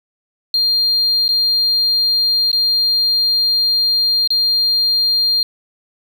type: tone with dropouts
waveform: sine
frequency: 4200 Hz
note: C8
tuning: 6 cents sharp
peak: -11 dBFS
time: 0.54-5.43 s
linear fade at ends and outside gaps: 2 ms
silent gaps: 1.281-1.289 / 2.516-2.529 / 4.275-4.304 s
effects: tanh soft clip ceiling -8 dBFS + 7-bit